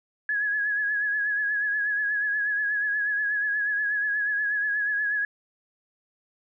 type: tone with vibrato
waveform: sine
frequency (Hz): 1680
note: G#6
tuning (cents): +19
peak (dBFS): -23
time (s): 0.29-5.25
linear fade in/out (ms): 2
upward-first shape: triangle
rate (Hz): 8.3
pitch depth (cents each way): 53
effects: none